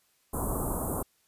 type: band-stop noise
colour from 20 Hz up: pink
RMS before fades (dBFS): -31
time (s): 0.33-1.03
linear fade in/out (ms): 10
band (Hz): 1200 to 8400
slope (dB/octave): 48
effects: white hiss -69 dBFS RMS until 1.27 s + resampled to 32000 Hz